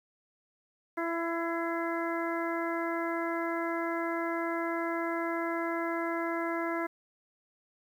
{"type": "harmonic tone with a mistuned harmonic", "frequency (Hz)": 334.6, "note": "E4", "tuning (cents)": 26, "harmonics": [1, 2, 3, 4, 5, 6], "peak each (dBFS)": [-33, -36, -38, -39, -40, -41], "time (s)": [0.97, 6.87], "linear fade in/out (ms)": 10, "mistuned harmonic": 6, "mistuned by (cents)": 39, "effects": ["10-bit"]}